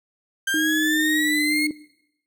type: exponential sweep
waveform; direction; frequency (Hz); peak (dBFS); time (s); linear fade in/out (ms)
35% pulse; up; 1568 to 2175; -19; 0.47-1.67; 5
type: tone with pitch glide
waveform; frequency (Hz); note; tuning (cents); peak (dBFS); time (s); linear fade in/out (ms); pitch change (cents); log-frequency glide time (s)
sine; 311.1 to 300.9; D#4 to D4; 0 to +42; -22; 0.54-1.71; 2; -58; 1.06-1.32
effects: noise-tail reverb RT60 0.8 s tail -20 dB re dry